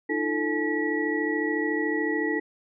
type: tone cluster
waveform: sine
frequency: 304.9 / 338.7 / 439.5 / 850 / 1933 Hz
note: D#4 / E4 / A4 / G#5 / B6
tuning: -35 / +47 / -2 / +40 / -38 cents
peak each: -28 / -31 / -30 / -37 / -29 dBFS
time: 0.09-2.4 s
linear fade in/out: 10 ms
effects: none